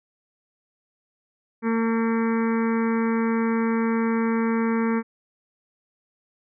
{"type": "harmonic tone", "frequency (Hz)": 227.3, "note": "A#3", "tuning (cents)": -43, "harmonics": [1, 2, 4, 5, 6, 7, 8, 9, 10], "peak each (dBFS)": [-21, -27, -33, -35, -37, -38, -39, -40, -41], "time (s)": [1.62, 5.03], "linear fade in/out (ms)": 50, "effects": []}